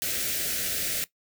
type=band-stop noise; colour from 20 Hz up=white; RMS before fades=-29 dBFS; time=0.02-1.04 s; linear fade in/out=0 ms; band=670 to 1400 Hz; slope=48 dB/octave; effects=noise-tail reverb RT60 0.1 s tail -17 dB re dry